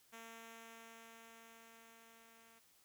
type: tone with level ramp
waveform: 5% pulse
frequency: 227.7 Hz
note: A#3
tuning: 40 cents flat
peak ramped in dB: -40 to -53 dBFS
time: 0.12-2.6 s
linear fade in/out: 20 ms
effects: white hiss -70 dBFS RMS until 2.84 s